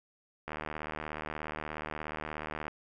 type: click train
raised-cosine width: 0.5 ms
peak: -22 dBFS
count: 170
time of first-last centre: 0.48-2.681 s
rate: 76.8 Hz
effects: none